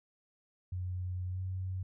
sine tone with pitch glide, 91 to 93.23 Hz, F#2 to F#2, -28 to +14 cents, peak -34 dBFS, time 0.72-1.83 s, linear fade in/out 5 ms, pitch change +42 cents, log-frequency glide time 1.29-1.4 s, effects none

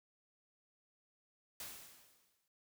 white noise with exponential decay, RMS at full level -45 dBFS, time 1.6-2.48 s, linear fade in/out 2 ms, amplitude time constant 190 ms, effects none

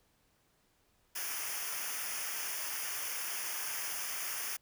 white noise with comb filter, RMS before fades -38 dBFS, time 1.15-4.57 s, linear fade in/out 10 ms, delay 0.25 ms, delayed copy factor -0.85, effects pink hiss -72 dBFS RMS until 4.61 s

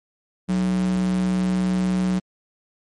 square tone with high-pass filter, 61.74 Hz, B1, in tune, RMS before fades -21 dBFS, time 0.48-2.2 s, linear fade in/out 20 ms, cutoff 180 Hz, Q 4.2, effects MP3 48 kbps

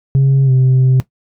sine tone with pitch glide, 135.9 to 129.76 Hz, C#3 to C3, -34 to -14 cents, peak -5 dBFS, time 0.15-1 s, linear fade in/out 0 ms, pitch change -80 cents, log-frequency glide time 0.45-0.51 s, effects noise-tail reverb RT60 0.1 s tail -17 dB re dry + tanh soft clip ceiling -6 dBFS

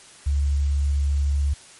sine tone with quantisation, 71 Hz, C#2, 42 cents sharp, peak -18 dBFS, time 0.26-1.54 s, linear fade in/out 10 ms, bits 8, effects white hiss -47 dBFS RMS until 1.79 s + MP3 48 kbps

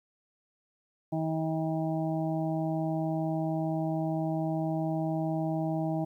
harmonic tone, 159.6 Hz, D#3, 44 cents sharp, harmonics 1 / 2 / 4 / 5 / 6, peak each -31 / -32 / -35 / -38 / -50 dBFS, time 1.12-6.05 s, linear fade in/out 10 ms, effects 11-bit

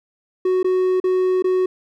triangle tone with dropouts, 370 Hz, F#4, in tune, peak -13 dBFS, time 0.45-1.66 s, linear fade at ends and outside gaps 5 ms, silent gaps 0.63-0.644 / 1.001-1.04 / 1.424-1.442 s, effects none

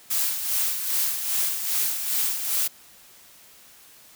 blue noise with tremolo, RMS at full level -23 dBFS, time 0.1-2.68 s, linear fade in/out 10 ms, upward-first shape sine, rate 2.5 Hz, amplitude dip 55%, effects white hiss -51 dBFS RMS until 4.15 s

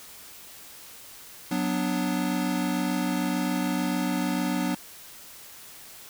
square chord, B minor, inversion second, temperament equal, 185 / 246.9 / 293.7 Hz, F#3 / B3 / D4, 0 / 0 / 0 cents, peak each -30 dBFS, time 1.51-4.75 s, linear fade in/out 5 ms, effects white hiss -46 dBFS RMS until 6.09 s

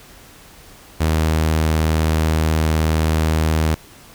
sawtooth tone, 79 Hz, D#2, 27 cents sharp, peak -11 dBFS, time 1-3.75 s, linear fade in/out 10 ms, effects pink hiss -44 dBFS RMS until 4.14 s

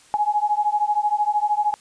sine beating tone pair, 830.6 / 843.6 Hz, G#5 / G#5, 0 / +27 cents, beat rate 13 Hz, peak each -21 dBFS, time 0.14-1.74 s, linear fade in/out 0 ms, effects white hiss -52 dBFS RMS until 1.8 s + resampled to 22050 Hz

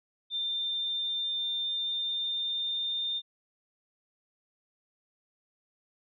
sine tone with pitch glide, 3589 to 3616 Hz, A7 to A7, +34 to +47 cents, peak -29 dBFS, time 0.3-3.22 s, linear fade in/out 50 ms, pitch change +13 cents, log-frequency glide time 0.41-3.1 s, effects none

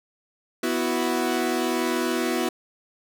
sawtooth chord, B suspended fourth, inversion none, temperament equal, 246.9 / 329.6 / 370 Hz, B3 / E4 / F#4, 0 / 0 / 0 cents, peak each -23 dBFS, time 0.63-2.49 s, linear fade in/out 5 ms, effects none

